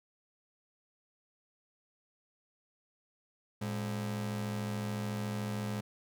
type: ring-modulated tone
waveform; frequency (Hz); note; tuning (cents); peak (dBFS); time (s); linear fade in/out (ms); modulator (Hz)
45% pulse; 159.5; D#3; +43; -31; 3.61-5.81; 10; 46.9
effects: none